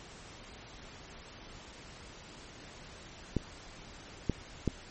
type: clicks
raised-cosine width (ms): 3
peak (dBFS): -15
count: 3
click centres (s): 3.367 / 4.297 / 4.677
effects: pink hiss -50 dBFS RMS until 4.9 s + MP3 32 kbps